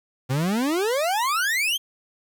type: exponential sweep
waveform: 40% pulse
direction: up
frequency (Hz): 123.8 to 3273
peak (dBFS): -20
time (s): 0.29-1.78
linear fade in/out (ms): 20
effects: 9-bit